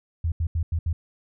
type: tone bursts at uneven times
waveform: sine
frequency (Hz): 82.6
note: E2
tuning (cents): +4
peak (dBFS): -21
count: 5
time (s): 0.24-0.32 / 0.4-0.47 / 0.55-0.63 / 0.72-0.79 / 0.86-0.93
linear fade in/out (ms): 5
effects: none